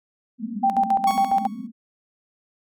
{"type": "band-pass noise", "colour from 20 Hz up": "pink", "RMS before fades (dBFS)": -32, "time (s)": [0.38, 1.72], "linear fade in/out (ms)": 50, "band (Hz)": [200, 250], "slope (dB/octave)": 96}
{"type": "tone with tremolo", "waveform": "sine", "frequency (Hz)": 784, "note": "G5", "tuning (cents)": 0, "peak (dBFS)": -15, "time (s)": [0.63, 1.47], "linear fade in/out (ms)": 10, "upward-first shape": "square", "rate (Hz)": 7.3, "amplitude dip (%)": 70}
{"type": "tone with exponential decay", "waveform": "sawtooth", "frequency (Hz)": 1111, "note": "C#6", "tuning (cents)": 4, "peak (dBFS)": -21, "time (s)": [1.07, 1.67], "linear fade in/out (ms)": 5, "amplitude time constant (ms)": 130}
{"effects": []}